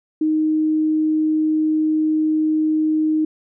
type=tone; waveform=sine; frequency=311.1 Hz; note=D#4; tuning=in tune; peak=-15 dBFS; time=0.21-3.25 s; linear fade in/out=5 ms; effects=none